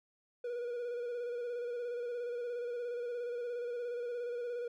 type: tone with vibrato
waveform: triangle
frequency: 481.7 Hz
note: B4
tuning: 43 cents flat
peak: -34 dBFS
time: 0.44-4.68 s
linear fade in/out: 5 ms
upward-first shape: square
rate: 17 Hz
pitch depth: 29 cents each way
effects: none